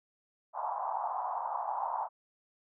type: band-pass noise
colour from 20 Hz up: white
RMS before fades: -35 dBFS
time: 0.53-2.09 s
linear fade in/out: 50 ms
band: 730 to 1000 Hz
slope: 48 dB/octave
effects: none

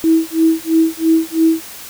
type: tone with tremolo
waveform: sine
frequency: 324.2 Hz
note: E4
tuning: 29 cents flat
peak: -7 dBFS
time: 0.04-1.63 s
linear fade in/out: 0 ms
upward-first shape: sine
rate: 3 Hz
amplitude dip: 100%
effects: white hiss -33 dBFS RMS until 1.89 s

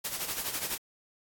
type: noise with tremolo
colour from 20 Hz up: white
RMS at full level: -32 dBFS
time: 0.04-0.78 s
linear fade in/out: 10 ms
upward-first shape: sine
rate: 12 Hz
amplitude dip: 60%
effects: AAC 64 kbps

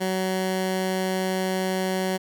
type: tone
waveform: 15% pulse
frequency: 187.5 Hz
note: F#3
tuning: 23 cents sharp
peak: -17 dBFS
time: 0-2.18 s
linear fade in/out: 20 ms
effects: none

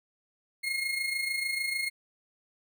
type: tone with amplitude modulation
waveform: 35% pulse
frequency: 2148 Hz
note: C7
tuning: 45 cents sharp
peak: -25 dBFS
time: 0.63-1.9 s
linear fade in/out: 20 ms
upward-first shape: sine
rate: 26.7 Hz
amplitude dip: 55%
effects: none

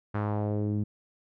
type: tone with low-pass filter sweep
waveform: sawtooth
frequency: 104.6 Hz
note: G#2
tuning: 13 cents sharp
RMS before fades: -29 dBFS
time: 0.14-0.84 s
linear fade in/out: 10 ms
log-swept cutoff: 1500 to 230 Hz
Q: 1.8
effects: none

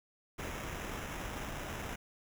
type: noise with sample-and-hold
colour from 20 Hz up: pink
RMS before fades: -41 dBFS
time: 0.38-1.96 s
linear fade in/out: 10 ms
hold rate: 4410 Hz
effects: none

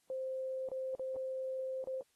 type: tone with dropouts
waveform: sine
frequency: 523.3 Hz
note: C5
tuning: in tune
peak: -36 dBFS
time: 0.1-2.01 s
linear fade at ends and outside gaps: 1 ms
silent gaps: 0.688-0.716 / 0.951-0.995 / 1.16-1.165 / 1.841-1.872 s
effects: white hiss -75 dBFS RMS until 2.15 s + AAC 32 kbps

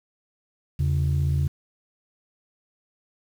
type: tone pair together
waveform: sine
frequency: 82.41 / 138.59 Hz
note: E2 / C#3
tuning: 0 / 0 cents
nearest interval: major sixth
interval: 900 cents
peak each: -21 dBFS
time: 0.79-1.48 s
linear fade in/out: 10 ms
effects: tanh soft clip ceiling -16 dBFS + 8-bit

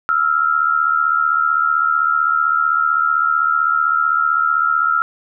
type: tone pair together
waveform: sine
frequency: 1315.3 / 1391 Hz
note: E6 / F6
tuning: -4 / -7 cents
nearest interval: minor second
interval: 97 cents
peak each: -16 dBFS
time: 0.09-5.02 s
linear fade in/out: 0 ms
effects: none

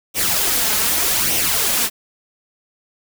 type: noise with flanger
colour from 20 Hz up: white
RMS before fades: -18 dBFS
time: 0.14-1.9 s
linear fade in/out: 50 ms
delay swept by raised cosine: 0.33 to 4.73 ms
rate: 0.83 Hz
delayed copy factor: +0.55
effects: none

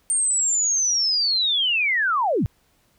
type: linear sweep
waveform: sine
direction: down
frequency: 8810 to 73.42 Hz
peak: -18 dBFS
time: 0.1-2.46 s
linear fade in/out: 0 ms
effects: pink hiss -63 dBFS RMS until 2.98 s

